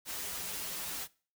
white noise with comb filter, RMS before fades -39 dBFS, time 0.05-1.08 s, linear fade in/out 50 ms, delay 8.6 ms, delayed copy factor -0.7, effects noise-tail reverb RT60 0.4 s tail -22 dB re dry

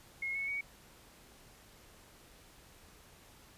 sine tone with pitch steps, 2161 / 2203 / 2245 Hz, C#7 / C#7 / C#7, -45 / -11 / +21 cents, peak -34 dBFS, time 0.22-0.61 s, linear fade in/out 5 ms, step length 130 ms, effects pink hiss -59 dBFS RMS until 3.57 s + resampled to 32000 Hz

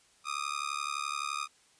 sawtooth tone with amplitude modulation, 1232 Hz, D#6, 17 cents flat, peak -25 dBFS, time 0.24-1.48 s, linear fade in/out 50 ms, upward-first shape sine, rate 71.7 Hz, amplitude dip 100%, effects white hiss -64 dBFS RMS until 1.79 s + resampled to 22050 Hz

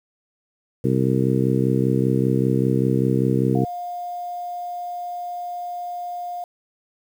harmonic tone, 65.1 Hz, C2, 8 cents flat, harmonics 2 / 3 / 4 / 5 / 6 / 7, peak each -21 / -23 / -24 / -25 / -26 / -26 dBFS, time 0.84-3.65 s, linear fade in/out 5 ms
sine tone, 708 Hz, F5, 23 cents sharp, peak -27 dBFS, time 3.55-6.44 s, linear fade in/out 2 ms
effects 8-bit

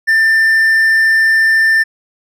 triangle tone, 1787 Hz, A6, 26 cents sharp, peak -6 dBFS, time 0.07-1.84 s, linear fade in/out 20 ms, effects none

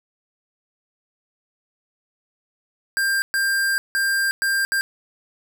square tone bursts at uneven times, 1591 Hz, G6, 25 cents sharp, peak -19 dBFS, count 5, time 2.97-3.22 / 3.34-3.78 / 3.95-4.31 / 4.42-4.65 / 4.72-4.81 s, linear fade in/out 0 ms, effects none

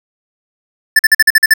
square tone bursts, 1760 Hz, A6, in tune, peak -4 dBFS, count 8, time 0.96-1.538 s, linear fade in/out 5 ms, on 32 ms, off 46 ms, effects none

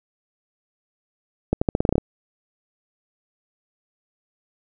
accelerating click train, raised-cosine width 2 ms, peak -5 dBFS, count 10, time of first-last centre 1.53-1.981 s, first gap 85 ms, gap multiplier 0.86, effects none

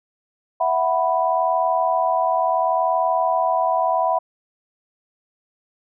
sine chord, E suspended second, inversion none, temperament equal, 659.3 / 740 / 987.8 Hz, E5 / F#5 / B5, 0 / 0 / 0 cents, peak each -21 dBFS, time 0.6-4.19 s, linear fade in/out 10 ms, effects none

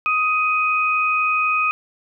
sine tone pair together, 1252 / 2504 Hz, D#6 / D#7, +10 / +10 cents, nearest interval octave, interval 1200 cents, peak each -19 dBFS, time 0.06-1.71 s, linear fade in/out 0 ms, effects none

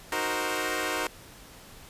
10% pulse chord, C half-diminished seventh, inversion first, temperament equal, 311.1 / 370 / 466.2 / 523.3 Hz, Eb4 / Gb4 / Bb4 / C5, 0 / 0 / 0 / 0 cents, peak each -25 dBFS, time 0.12-1.07 s, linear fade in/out 2 ms, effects pink hiss -49 dBFS RMS until 1.89 s + resampled to 32000 Hz

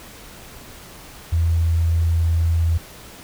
sine tone, 83 Hz, E2, 12 cents sharp, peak -15 dBFS, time 1.32-2.78 s, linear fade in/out 10 ms, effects pink hiss -41 dBFS RMS until 3.23 s

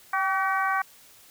harmonic tone with a mistuned harmonic, 380.6 Hz, F#4, 49 cents sharp, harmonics 2 / 3 / 4 / 5 / 6, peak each -28 / -26 / -28 / -33 / -38 dBFS, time 0.13-0.82 s, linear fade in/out 5 ms, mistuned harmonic 2, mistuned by +36 cents, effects white hiss -53 dBFS RMS until 1.3 s

